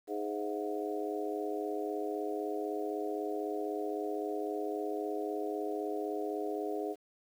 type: harmonic tone with a mistuned harmonic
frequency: 103.83 Hz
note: G#2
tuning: in tune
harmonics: 3 / 4 / 5 / 6 / 7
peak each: -39 / -36 / -43 / -43 / -42 dBFS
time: 0.07-6.96 s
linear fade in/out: 50 ms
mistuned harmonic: 6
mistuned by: +76 cents
effects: 10-bit